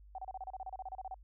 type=tone bursts; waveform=sine; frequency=759 Hz; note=F#5; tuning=44 cents sharp; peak=-39 dBFS; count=16; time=0.15-1.143 s; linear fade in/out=2 ms; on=33 ms; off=31 ms; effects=added 50 Hz sine -54 dBFS peak until 1.23 s